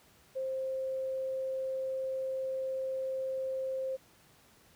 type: tone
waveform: sine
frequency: 527 Hz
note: C5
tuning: 12 cents sharp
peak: -32 dBFS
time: 0.35-3.97 s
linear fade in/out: 20 ms
effects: pink hiss -62 dBFS RMS until 4.75 s + high-pass 60 Hz 12 dB/octave